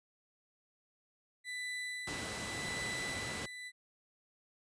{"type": "tone with tremolo", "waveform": "35% pulse", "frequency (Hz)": 1990, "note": "B6", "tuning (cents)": 13, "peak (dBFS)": -36, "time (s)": [1.44, 3.72], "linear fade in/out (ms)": 50, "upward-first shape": "sine", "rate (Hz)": 0.85, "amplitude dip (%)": 55}
{"type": "noise", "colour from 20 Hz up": "pink", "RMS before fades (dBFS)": -41, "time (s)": [2.07, 3.46], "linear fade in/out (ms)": 5}
{"effects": ["high-pass 80 Hz 12 dB/octave", "resampled to 22050 Hz"]}